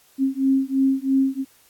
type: beating tone pair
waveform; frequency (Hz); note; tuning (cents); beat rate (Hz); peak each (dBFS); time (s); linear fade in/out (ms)
sine; 266.8 / 269.8; C4 / C#4; +34 / -47; 3; -20; 0.18-1.45; 50
effects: white hiss -56 dBFS RMS until 1.69 s + AAC 64 kbps